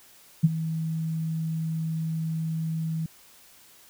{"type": "tone with ADSR envelope", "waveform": "sine", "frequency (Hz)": 161, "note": "E3", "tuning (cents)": -41, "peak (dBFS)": -12, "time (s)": [0.43, 3.06], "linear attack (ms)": 16, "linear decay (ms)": 31, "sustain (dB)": -14, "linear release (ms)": 3, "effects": ["white hiss -54 dBFS RMS until 3.89 s"]}